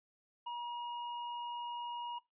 triangle tone with hard clipping, 956 Hz, A#5, 43 cents sharp, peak -40 dBFS, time 0.46-2.19 s, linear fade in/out 10 ms, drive 13 dB, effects noise-tail reverb RT60 0.2 s tail -20 dB re dry + resampled to 8000 Hz

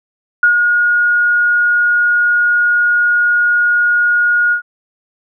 sine tone with ADSR envelope, 1438 Hz, F#6, 50 cents flat, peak -5 dBFS, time 0.43-4.62 s, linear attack 3 ms, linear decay 100 ms, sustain -4 dB, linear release 100 ms, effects none

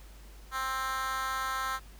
10% pulse tone with high-pass filter, 263.4 Hz, C4, 12 cents sharp, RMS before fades -33 dBFS, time 0.51-1.8 s, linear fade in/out 50 ms, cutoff 1200 Hz, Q 2.5, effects added 50 Hz sine -48 dBFS peak until 1.99 s + pink hiss -57 dBFS RMS until 1.99 s

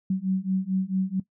sine beating tone pair, 186.7 / 191.2 Hz, F#3 / G3, +16 / -43 cents, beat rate 4.5 Hz, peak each -26 dBFS, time 0.1-1.2 s, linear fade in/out 5 ms, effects noise-tail reverb RT60 0.1 s tail -17 dB re dry

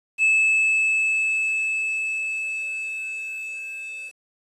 triangle tone with level ramp, 2610 Hz, E7, 18 cents flat, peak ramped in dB -13 to -31 dBFS, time 0.18-4.12 s, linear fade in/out 50 ms, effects resampled to 24000 Hz + 8-bit

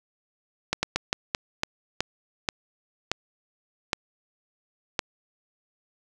slowing click train, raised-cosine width 0.2 ms, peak -6 dBFS, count 11, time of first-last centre 0.73-4.992 s, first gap 100 ms, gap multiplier 1.3, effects none

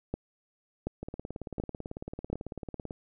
two click trains, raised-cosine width 2 ms, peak -18 / -24 dBFS, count 4 / 35, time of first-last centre 0.14-2.33 / 1.03-2.908 s, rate 1.37 / 18.1 Hz, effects none

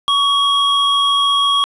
triangle tone pair together, 1127 / 3287 Hz, C#6 / G#7, +28 / -19 cents, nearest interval octave + perfect fifth, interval 1853 cents, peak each -13 dBFS, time 0.08-1.64 s, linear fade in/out 0 ms, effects resampled to 24000 Hz + 8-bit

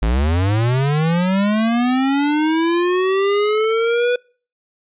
square linear sweep, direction up, 50.5 to 493.9 Hz, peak -15 dBFS, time 0.02-4.16 s, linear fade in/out 5 ms, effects noise-tail reverb RT60 0.4 s tail -25 dB re dry + resampled to 8000 Hz

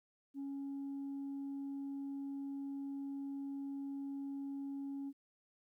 sine tone, 277.2 Hz, C#4, in tune, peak -38 dBFS, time 0.34-5.13 s, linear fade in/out 50 ms, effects tanh soft clip ceiling -38 dBFS + 13-bit

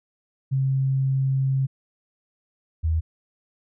sine tone pair in turn, 134.1 / 80.43 Hz, C3 / E2, +43 / -42 cents, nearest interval major sixth, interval 885 cents, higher first, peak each -19 dBFS, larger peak neither, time 0.51-1.67 / 2.83-3.01 s, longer first, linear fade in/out 20 ms, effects none

